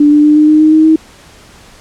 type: tone with pitch steps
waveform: sine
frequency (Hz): 293.7 / 296.9 / 300.2 / 303.5 / 306.9 / 310.3 / 313.7 / 317.2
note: D4 / D4 / D4 / D#4 / D#4 / D#4 / D#4 / D#4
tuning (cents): 0 / +19 / +38 / -43 / -24 / -5 / +14 / +33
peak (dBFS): -3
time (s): 0-0.96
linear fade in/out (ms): 5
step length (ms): 120
effects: pink hiss -39 dBFS RMS until 1.8 s + low-pass 9000 Hz 12 dB/octave